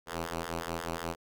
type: ring-modulated tone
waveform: 5% pulse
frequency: 83.6 Hz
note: E2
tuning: 25 cents sharp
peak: -20 dBFS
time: 0.06-1.16 s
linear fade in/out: 50 ms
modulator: 457 Hz
effects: none